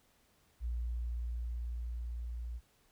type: tone with level ramp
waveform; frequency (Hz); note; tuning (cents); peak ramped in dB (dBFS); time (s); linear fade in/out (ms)
sine; 59; A#1; +22; -33 to -38; 0.6-2.61; 50
effects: pink hiss -70 dBFS RMS until 2.91 s